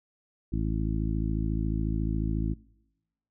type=harmonic tone; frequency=54.1 Hz; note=A1; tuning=29 cents flat; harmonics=1 / 2 / 3 / 4 / 5 / 6; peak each=-29 / -32 / -34 / -35 / -36 / -37 dBFS; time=0.52-2.54 s; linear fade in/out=10 ms; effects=noise-tail reverb RT60 1.0 s tail -24 dB re dry